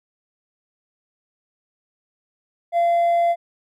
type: tone with hard clipping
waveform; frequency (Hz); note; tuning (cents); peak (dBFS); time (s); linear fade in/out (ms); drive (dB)
triangle; 686; F5; -31; -14; 2.72-3.36; 50; 1
effects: none